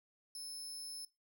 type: tone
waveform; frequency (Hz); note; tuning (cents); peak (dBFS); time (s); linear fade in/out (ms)
25% pulse; 5250; E8; -8; -39; 0.35-1.05; 2
effects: noise-tail reverb RT60 0.2 s tail -18 dB re dry